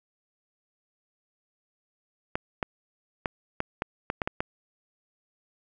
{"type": "clicks", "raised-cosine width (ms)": 0.5, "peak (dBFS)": -12, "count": 9, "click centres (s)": [2.355, 2.628, 3.258, 3.604, 3.821, 4.101, 4.218, 4.275, 4.405], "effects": []}